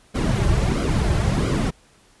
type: noise with flanger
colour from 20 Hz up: brown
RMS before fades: -20 dBFS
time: 0.14-1.71 s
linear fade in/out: 20 ms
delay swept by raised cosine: 1.1 to 4.2 ms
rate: 1.5 Hz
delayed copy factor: -0.65
effects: pink hiss -55 dBFS RMS until 2.2 s + resampled to 24000 Hz